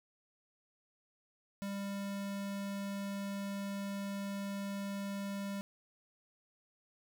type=tone; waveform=square; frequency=198.9 Hz; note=G3; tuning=25 cents sharp; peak=-38 dBFS; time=1.62-5.61 s; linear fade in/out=0 ms; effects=none